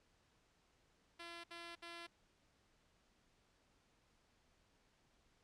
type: tone bursts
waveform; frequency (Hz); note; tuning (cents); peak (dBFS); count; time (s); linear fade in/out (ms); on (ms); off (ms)
5% pulse; 340.5; F4; -44; -38; 3; 1.19-2.07; 10; 250; 65
effects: pink hiss -75 dBFS RMS until 5.43 s + low-pass 7000 Hz 12 dB/octave